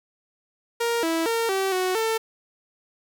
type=tone with pitch steps; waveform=sawtooth; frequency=467.7 / 327.8 / 458.7 / 385.3 / 369.7 / 447 Hz; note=A#4 / E4 / A#4 / G4 / F#4 / A4; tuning=+6 / -10 / -28 / -30 / -1 / +27 cents; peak=-18 dBFS; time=0.8-2.18 s; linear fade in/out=10 ms; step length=230 ms; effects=none